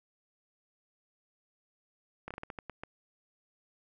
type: slowing click train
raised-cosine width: 0.5 ms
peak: -25 dBFS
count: 9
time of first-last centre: 2.28-2.835 s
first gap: 26 ms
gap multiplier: 1.27
effects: none